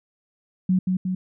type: tone with echo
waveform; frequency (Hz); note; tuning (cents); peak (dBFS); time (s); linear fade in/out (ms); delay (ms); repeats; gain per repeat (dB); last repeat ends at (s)
sine; 185; F#3; 0; -16; 0.69-0.79; 5; 180; 2; -3; 1.15
effects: none